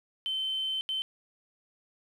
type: tone bursts at uneven times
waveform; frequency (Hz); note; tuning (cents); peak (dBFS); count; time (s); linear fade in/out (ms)
sine; 3081; G7; -31; -28; 2; 0.26-0.81 / 0.89-1.02; 0
effects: tanh soft clip ceiling -24 dBFS + 10-bit